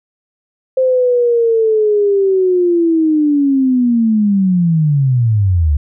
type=linear sweep; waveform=sine; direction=down; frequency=523.3 to 69.3 Hz; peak=-9 dBFS; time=0.77-5.77 s; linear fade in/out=5 ms; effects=none